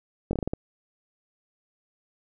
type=slowing click train; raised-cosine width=2 ms; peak=-14 dBFS; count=7; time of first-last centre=0.31-0.535 s; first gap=21 ms; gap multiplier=1.23; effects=none